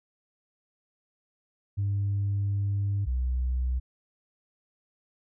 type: tone pair in turn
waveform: sine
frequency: 100 / 63 Hz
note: G2 / B1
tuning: +35 / +35 cents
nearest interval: minor sixth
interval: 800 cents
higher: first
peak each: -23 dBFS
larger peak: neither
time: 1.77-3.06 / 3.06-3.8 s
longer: first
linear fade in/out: 20 ms
effects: tanh soft clip ceiling -22 dBFS